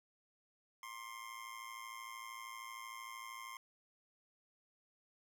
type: tone with amplitude modulation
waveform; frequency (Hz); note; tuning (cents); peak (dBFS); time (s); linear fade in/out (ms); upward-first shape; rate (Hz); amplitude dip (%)
25% pulse; 1058; C6; +19; -40; 0.83-3.57; 2; sine; 113; 70
effects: none